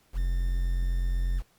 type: tone with quantisation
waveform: triangle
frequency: 44.09 Hz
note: F1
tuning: 17 cents sharp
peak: -22 dBFS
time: 0.13-1.43 s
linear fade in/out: 50 ms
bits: 8
effects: pink hiss -65 dBFS RMS until 1.58 s + Opus 48 kbps